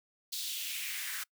white noise with high-pass filter sweep, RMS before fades -38 dBFS, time 0.32-1.24 s, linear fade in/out 10 ms, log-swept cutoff 4100 to 1500 Hz, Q 3, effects noise-tail reverb RT60 0.1 s tail -25 dB re dry

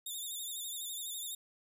10% pulse tone with vibrato, 3611 Hz, A7, 44 cents sharp, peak -32 dBFS, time 0.06-1.35 s, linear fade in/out 5 ms, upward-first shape sine, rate 12 Hz, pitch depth 74 cents each way, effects none

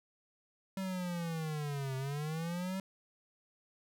square linear two-way sweep, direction down then up, 193.3 to 130.81 to 193.3 Hz, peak -36 dBFS, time 0.77-2.8 s, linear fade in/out 2 ms, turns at 1.96 s, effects none

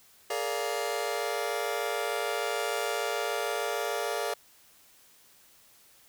sawtooth chord, Bb dominant seventh, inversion third, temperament just, 419.5 / 466.2 / 582.7 / 699.2 Hz, Ab4 / Bb4 / D5 / F5, +17 / 0 / -14 / +2 cents, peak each -31 dBFS, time 0.3-4.34 s, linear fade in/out 5 ms, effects white hiss -59 dBFS RMS until 6.08 s

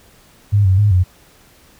sine tone with pitch steps, 102.1 / 94.3 / 103.8 / 91.1 Hz, G#2 / F#2 / G#2 / F#2, -29 / +33 / 0 / -26 cents, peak -9 dBFS, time 0.52-1.04 s, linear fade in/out 20 ms, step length 130 ms, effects pink hiss -49 dBFS RMS until 1.79 s

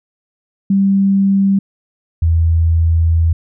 sine tone pair in turn, 196 / 82.41 Hz, G3 / E2, 0 / 0 cents, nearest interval octave + minor third, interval 1500 cents, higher first, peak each -9 dBFS, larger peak neither, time 0.7-1.59 / 2.22-3.33 s, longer second, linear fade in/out 5 ms, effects none

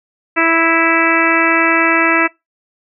harmonic tone, 329.5 Hz, E4, 1 cent flat, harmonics 1 / 2 / 3 / 4 / 5 / 6 / 7 / 8, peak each -17 / -20 / -21 / -17 / -19 / -17 / -19 / -20 dBFS, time 0.36-2.28 s, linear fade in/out 20 ms, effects noise-tail reverb RT60 0.2 s tail -23 dB re dry

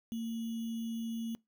sine tone with sample-and-hold, 227.9 Hz, A#3, 39 cents flat, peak -34 dBFS, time 0.12-1.35 s, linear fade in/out 0 ms, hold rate 3150 Hz, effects noise-tail reverb RT60 0.2 s tail -24 dB re dry

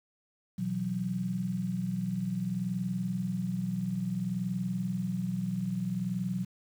sine chord, B suspended fourth, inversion none, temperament just, 123.47 / 164.63 / 185.21 Hz, B2 / E3 / F#3, 0 / -2 / +2 cents, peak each -37 / -37 / -31 dBFS, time 0.58-6.45 s, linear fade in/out 10 ms, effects 9-bit

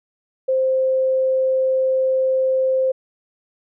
sine tone, 523.3 Hz, C5, in tune, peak -15 dBFS, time 0.48-2.92 s, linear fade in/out 10 ms, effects none

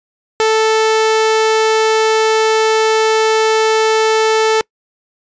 sawtooth tone, 440 Hz, A4, in tune, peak -6 dBFS, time 0.4-4.61 s, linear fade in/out 0 ms, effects noise-tail reverb RT60 0.1 s tail -26 dB re dry + resampled to 16000 Hz

